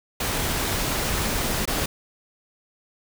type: noise with dropouts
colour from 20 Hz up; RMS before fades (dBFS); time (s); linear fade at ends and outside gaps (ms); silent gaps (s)
pink; -25; 0.2-1.86; 5; 1.655-1.675
effects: none